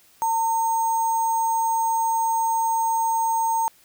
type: tone with sample-and-hold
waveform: sine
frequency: 907 Hz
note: A#5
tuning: 48 cents flat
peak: -19 dBFS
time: 0.22-3.68 s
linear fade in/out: 0 ms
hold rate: 7350 Hz
effects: white hiss -56 dBFS RMS until 3.84 s